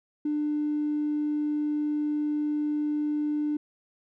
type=tone with tanh clipping; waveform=triangle; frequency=298.3 Hz; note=D4; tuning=27 cents sharp; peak=-24 dBFS; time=0.25-3.57 s; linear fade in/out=5 ms; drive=1 dB; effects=none